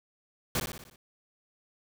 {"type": "noise with echo", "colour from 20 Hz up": "pink", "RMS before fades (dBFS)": -29, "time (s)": [0.55, 0.6], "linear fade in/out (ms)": 2, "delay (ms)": 60, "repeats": 6, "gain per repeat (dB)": -5, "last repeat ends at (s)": 0.96, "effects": []}